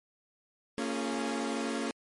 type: chord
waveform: sawtooth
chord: Bb minor seventh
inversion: none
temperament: equal with one note detuned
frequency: 228.9 / 277.2 / 349.2 / 415.3 Hz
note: Bb3 / Db4 / F4 / Ab4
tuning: -31 / 0 / 0 / 0 cents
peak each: -31 / -31 / -36 / -36 dBFS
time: 0.78-1.91 s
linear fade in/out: 0 ms
effects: MP3 48 kbps